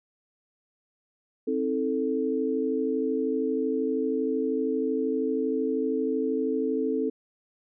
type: chord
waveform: sine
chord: A diminished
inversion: first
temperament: just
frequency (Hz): 264 / 316.8 / 440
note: C4 / Eb4 / A4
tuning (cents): +16 / +31 / 0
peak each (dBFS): -28 / -31 / -27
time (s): 1.47-7.1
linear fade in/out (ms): 10
effects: none